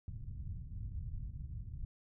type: low-pass noise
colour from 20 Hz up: white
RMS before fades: -43 dBFS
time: 0.08-1.85 s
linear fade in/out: 2 ms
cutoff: 110 Hz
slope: 24 dB/octave
effects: none